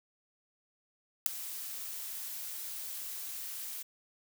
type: noise with ADSR envelope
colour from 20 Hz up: blue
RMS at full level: -18 dBFS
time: 1.26-3.83 s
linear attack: 3 ms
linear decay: 3 ms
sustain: -23 dB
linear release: 13 ms
effects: none